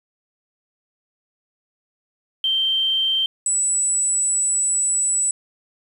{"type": "tone pair in turn", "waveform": "sine", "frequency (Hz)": [3136, 7921], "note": ["G7", "B8"], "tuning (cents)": [0, 4], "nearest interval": "octave + major third", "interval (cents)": 1604, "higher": "second", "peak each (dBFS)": -17, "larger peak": "neither", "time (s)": [[2.44, 3.26], [3.46, 5.31]], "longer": "second", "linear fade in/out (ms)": 2, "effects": ["8-bit"]}